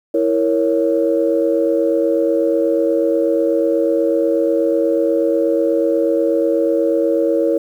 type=chord; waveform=sine; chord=A# diminished; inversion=second; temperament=equal; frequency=329.6 / 466.2 / 554.4 Hz; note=E4 / A#4 / C#5; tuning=0 / 0 / 0 cents; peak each=-17 dBFS; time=0.14-7.58 s; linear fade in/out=5 ms; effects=tanh soft clip ceiling -3 dBFS + 8-bit